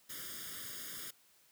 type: noise with comb filter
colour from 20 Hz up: white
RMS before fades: -45 dBFS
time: 0.09-1.11 s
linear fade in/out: 10 ms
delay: 0.59 ms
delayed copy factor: +1
effects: white hiss -67 dBFS RMS until 1.51 s + high-pass 100 Hz 12 dB/octave